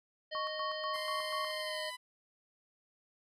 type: harmonic tone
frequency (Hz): 619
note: D#5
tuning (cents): -9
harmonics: 1 / 3 / 5 / 7 / 8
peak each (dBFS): -40 / -44 / -45 / -46 / -50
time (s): 0.31-1.91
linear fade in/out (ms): 20
type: tone with tremolo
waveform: sine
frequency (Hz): 1108.7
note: C#6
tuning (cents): 0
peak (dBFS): -35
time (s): 0.35-1.51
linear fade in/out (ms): 0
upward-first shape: square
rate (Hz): 4.1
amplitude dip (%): 75
type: tone with pitch glide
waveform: 15% pulse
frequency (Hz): 1042 to 997.8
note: C6 to B5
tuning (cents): -7 to +17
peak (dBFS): -35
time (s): 0.93-1.97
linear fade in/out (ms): 20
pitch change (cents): -76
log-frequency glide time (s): 1.59-1.82
effects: resampled to 32000 Hz